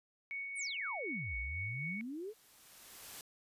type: tone with tremolo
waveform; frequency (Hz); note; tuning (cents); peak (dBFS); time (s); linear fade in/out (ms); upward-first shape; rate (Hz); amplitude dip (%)
sine; 2225; C#7; +6; -38; 0.31-2.01; 0; sine; 4; 30
type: exponential two-way sweep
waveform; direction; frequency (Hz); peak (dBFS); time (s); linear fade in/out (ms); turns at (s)
sine; down then up; 10548 to 55 to 458.3; -40; 0.55-2.34; 50; 1.37
type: noise with exponential growth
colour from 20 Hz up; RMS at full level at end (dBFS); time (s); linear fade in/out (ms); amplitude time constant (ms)
white; -47; 1.41-3.21; 1; 390
effects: resampled to 32000 Hz